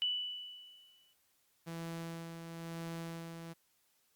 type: tone with exponential decay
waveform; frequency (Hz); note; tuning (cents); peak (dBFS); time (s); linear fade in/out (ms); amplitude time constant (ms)
sine; 2969; F#7; +5; -29; 0.02-1.13; 0; 240
type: tone with tremolo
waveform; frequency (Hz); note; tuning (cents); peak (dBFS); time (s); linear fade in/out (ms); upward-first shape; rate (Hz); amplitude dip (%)
sawtooth; 166.2; E3; +15; -36; 1.66-3.54; 20; sine; 1; 45
effects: white hiss -74 dBFS RMS until 4.15 s + Opus 48 kbps